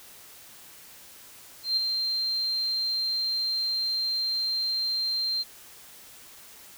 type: tone with ADSR envelope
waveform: sine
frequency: 4162 Hz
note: C8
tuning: 10 cents flat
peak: -20 dBFS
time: 1.63-5.44 s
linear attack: 140 ms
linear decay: 7 ms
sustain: -5 dB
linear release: 29 ms
effects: white hiss -49 dBFS RMS until 6.77 s